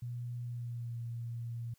sine tone with pitch glide, 121 to 117.42 Hz, B2 to A#2, -35 to +13 cents, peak -37 dBFS, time 0.02-1.74 s, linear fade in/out 5 ms, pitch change -52 cents, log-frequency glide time 0.43-0.99 s, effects white hiss -72 dBFS RMS until 1.78 s

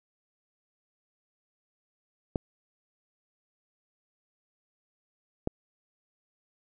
clicks, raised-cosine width 2 ms, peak -14 dBFS, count 2, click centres 2.358 / 5.474 s, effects none

